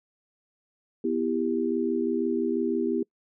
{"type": "chord", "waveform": "sine", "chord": "E minor", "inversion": "second", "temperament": "just", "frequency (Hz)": [247.2, 329.6, 395.6], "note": ["B3", "E4", "G4"], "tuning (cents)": [2, 0, 16], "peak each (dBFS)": -28, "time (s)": [1.04, 3.03], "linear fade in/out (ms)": 5, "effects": ["noise-tail reverb RT60 0.1 s tail -26 dB re dry"]}